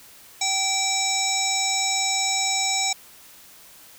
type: harmonic tone with a mistuned harmonic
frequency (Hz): 773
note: G5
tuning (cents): -24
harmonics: 1 / 3 / 5 / 7 / 9 / 10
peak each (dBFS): -28 / -28 / -28 / -28 / -28 / -28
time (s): 0.41-2.93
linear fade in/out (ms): 5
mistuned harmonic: 9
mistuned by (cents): -46
effects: white hiss -48 dBFS RMS until 3.98 s